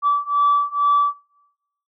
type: beating tone pair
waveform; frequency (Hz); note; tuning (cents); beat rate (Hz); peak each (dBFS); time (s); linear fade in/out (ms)
sine; 1154 / 1156.2; D6 / D6; -31 / -27; 2.2; -18 / -17; 0.02-1.14; 50
effects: noise-tail reverb RT60 0.9 s tail -24 dB re dry + tanh soft clip ceiling -9 dBFS